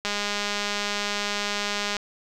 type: click train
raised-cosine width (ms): 0.2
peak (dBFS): -10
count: 394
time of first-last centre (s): 0.05-1.967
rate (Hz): 205
effects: none